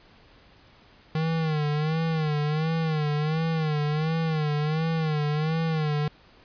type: tone with vibrato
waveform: square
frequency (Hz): 155.56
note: D#3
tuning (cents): 0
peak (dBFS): -24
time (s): 1.15-6.08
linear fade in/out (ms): 2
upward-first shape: sine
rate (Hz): 1.4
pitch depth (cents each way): 87
effects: pink hiss -55 dBFS RMS until 6.44 s + resampled to 11025 Hz